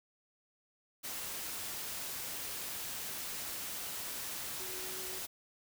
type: tone in noise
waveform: sine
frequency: 371.8 Hz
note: F#4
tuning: 8 cents sharp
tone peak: -49 dBFS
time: 4.59-5.2 s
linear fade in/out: 20 ms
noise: white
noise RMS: -41 dBFS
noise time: 1.03-5.27 s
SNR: -11 dB
effects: none